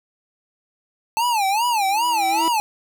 square tone with vibrato, 867 Hz, A5, 26 cents flat, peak -18 dBFS, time 1.17-2.6 s, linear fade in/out 0 ms, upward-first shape sine, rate 2.5 Hz, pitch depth 210 cents each way
40% pulse tone with exponential growth, 329.6 Hz, E4, in tune, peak -22 dBFS, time 1.56-2.48 s, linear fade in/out 0 ms, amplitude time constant 200 ms
effects none

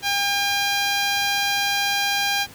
5% pulse tone with notch filter, 804 Hz, G5, 44 cents sharp, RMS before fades -22 dBFS, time 0.02-2.47 s, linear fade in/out 50 ms, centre 8700 Hz, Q 0.54, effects pink hiss -44 dBFS RMS until 2.54 s + high-pass 60 Hz 12 dB/octave

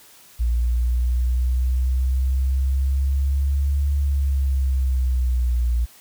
sine linear two-way sweep, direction up then down, 58.5 to 71.1 to 58.5 Hz, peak -17 dBFS, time 0.39-5.86 s, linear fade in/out 20 ms, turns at 3.93 s, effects white hiss -49 dBFS RMS until 6 s

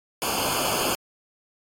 pink noise with comb filter, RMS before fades -26 dBFS, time 0.22-0.95 s, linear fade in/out 0 ms, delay 0.52 ms, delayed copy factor -0.95, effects AAC 48 kbps

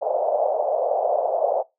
white band-pass noise, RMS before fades -22 dBFS, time 0.01-1.63 s, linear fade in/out 20 ms, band 530 to 710 Hz, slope 48 dB/octave, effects noise-tail reverb RT60 0.2 s tail -21 dB re dry

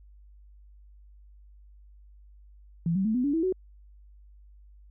sine tone with pitch steps, 167.8 / 191.64 / 218.9 / 250 / 285.5 / 326 / 372.4 Hz, E3 / G3 / A3 / B3 / D4 / E4 / F#4, +31 / -39 / -9 / +21 / -49 / -19 / +11 cents, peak -23 dBFS, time 2.86-3.525 s, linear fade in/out 2 ms, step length 95 ms, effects added 50 Hz sine -50 dBFS peak until 4.9 s

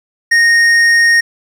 sine tone with hard clipping, 1856 Hz, A#6, 8 cents flat, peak -8 dBFS, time 0.31-1.21 s, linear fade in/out 10 ms, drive 8 dB, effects none

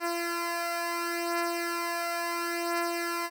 10% pulse beating tone pair, 341.5 / 342.22 Hz, F4 / F4, -39 / -35 cents, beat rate 0.72 Hz, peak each -22 / -27 dBFS, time 0-3.3 s, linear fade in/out 50 ms, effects none

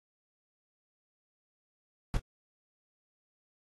brown noise with echo, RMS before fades -27 dBFS, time 2.14-2.17 s, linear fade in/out 0 ms, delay 25 ms, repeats 1, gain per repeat -13 dB, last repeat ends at 2.195 s, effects AAC 32 kbps

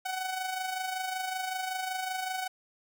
sawtooth tone with amplitude modulation, 749 Hz, F#5, 21 cents sharp, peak -26 dBFS, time 0.05-2.48 s, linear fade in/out 10 ms, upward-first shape sine, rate 25.3 Hz, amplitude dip 50%, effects none

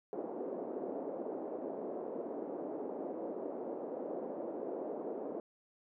white band-pass noise, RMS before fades -41 dBFS, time 0.13-5.4 s, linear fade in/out 0 ms, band 270 to 580 Hz, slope 24 dB/octave, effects none

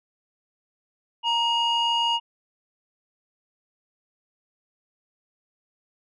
sine tone pair together, 932.3 / 2864 Hz, A#5 / F7, 0 / +43 cents, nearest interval octave + perfect fifth, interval 1943 cents, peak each -21 dBFS, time 1.23-2.2 s, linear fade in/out 50 ms, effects tanh soft clip ceiling -17 dBFS

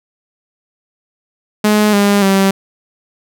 sawtooth tone with pitch steps, 211 / 202.4 / 194.16 Hz, G#3 / G#3 / G3, +28 / -44 / -16 cents, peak -5 dBFS, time 1.64-2.51 s, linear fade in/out 5 ms, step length 290 ms, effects none

